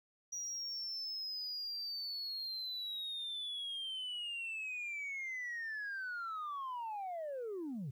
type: linear sweep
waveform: sine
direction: down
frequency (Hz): 5800 to 117.1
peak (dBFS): -37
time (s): 0.32-7.91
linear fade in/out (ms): 10
effects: tanh soft clip ceiling -37 dBFS + 12-bit